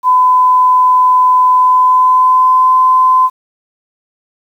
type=tone with pitch glide; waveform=sine; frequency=1009 to 1024.3 Hz; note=B5 to C6; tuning=+37 to -37 cents; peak=-5 dBFS; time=0.03-3.3 s; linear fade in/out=50 ms; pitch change=+26 cents; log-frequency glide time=1.57-2.77 s; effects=7-bit